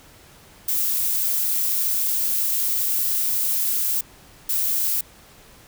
violet noise bursts at uneven times, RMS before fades -22 dBFS, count 2, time 0.68-4.01 / 4.49-5.01 s, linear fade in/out 5 ms, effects pink hiss -49 dBFS RMS until 5.67 s

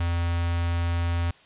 square tone with notch filter, 85.4 Hz, F2, 38 cents flat, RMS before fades -25 dBFS, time 0-1.31 s, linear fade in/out 5 ms, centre 360 Hz, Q 0.81, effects white hiss -54 dBFS RMS until 1.45 s + resampled to 8000 Hz

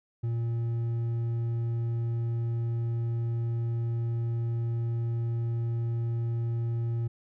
triangle tone with hard clipping, 116.54 Hz, A#2, in tune, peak -28 dBFS, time 0.23-7.08 s, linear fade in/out 10 ms, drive 7 dB, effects none

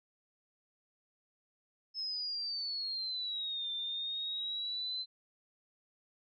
sine exponential two-way sweep, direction down then up, 5220 to 3566 to 4076 Hz, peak -35 dBFS, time 1.94-5.06 s, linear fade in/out 50 ms, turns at 3.72 s, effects none

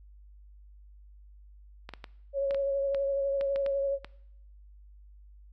clicks, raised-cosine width 0.3 ms, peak -24 dBFS, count 10, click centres 1.891 / 1.937 / 2.042 / 2.509 / 2.546 / 2.947 / 3.411 / 3.56 / 3.663 / 4.046 s
sine tone with vibrato, 553 Hz, C#5, 4 cents flat, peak -26 dBFS, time 2.33-3.99 s, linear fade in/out 50 ms, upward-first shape sine, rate 12 Hz, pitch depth 21 cents each way
effects noise-tail reverb RT60 0.7 s tail -20 dB re dry + added 50 Hz sine -50 dBFS peak until 5.52 s

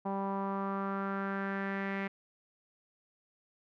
sawtooth tone with low-pass filter sweep, 196 Hz, G3, in tune, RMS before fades -35 dBFS, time 0.05-2.08 s, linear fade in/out 10 ms, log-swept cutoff 890 to 2100 Hz, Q 4, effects none

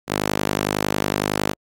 sawtooth tone with high-pass filter, 50.9 Hz, G#1, 34 cents flat, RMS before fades -23 dBFS, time 0.07-1.55 s, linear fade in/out 50 ms, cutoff 230 Hz, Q 0.64, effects AAC 64 kbps

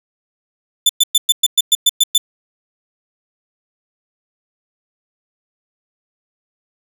sawtooth tone bursts, 3520 Hz, A7, in tune, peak -5 dBFS, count 10, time 0.86-2.18 s, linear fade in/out 5 ms, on 33 ms, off 110 ms, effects none

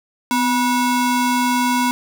square ring-modulated tone, 610 Hz, D#5, 34 cents flat, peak -13 dBFS, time 0.31-1.91 s, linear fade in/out 0 ms, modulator 359 Hz, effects none

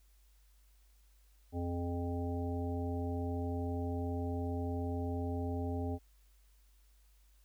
harmonic tone with a mistuned harmonic, 87.31 Hz, F2, in tune, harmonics 1 / 3 / 5 / 7 / 9, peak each -36 / -39 / -43 / -47 / -46 dBFS, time 1.52-5.99 s, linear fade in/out 50 ms, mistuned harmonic 5, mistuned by -49 cents, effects added 50 Hz sine -62 dBFS peak until 7.44 s + white hiss -73 dBFS RMS until 7.44 s

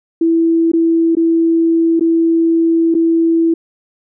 sine tone with dropouts, 330.3 Hz, E4, 4 cents sharp, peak -9 dBFS, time 0.21-3.54 s, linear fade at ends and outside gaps 5 ms, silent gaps 0.718-0.734 / 1.152-1.168 / 1.996-2.008 / 2.943-2.949 s, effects none

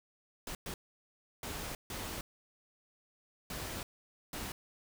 pink noise bursts at uneven times, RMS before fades -41 dBFS, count 6, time 0.47-0.55 / 0.66-0.74 / 1.43-1.75 / 1.9-2.21 / 3.5-3.83 / 4.33-4.52 s, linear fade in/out 2 ms, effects none

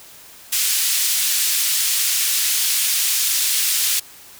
white band-pass noise, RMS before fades -19 dBFS, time 0.52-4 s, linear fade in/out 10 ms, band 2600 to 14000 Hz, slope 12 dB/octave, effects white hiss -43 dBFS RMS until 4.39 s

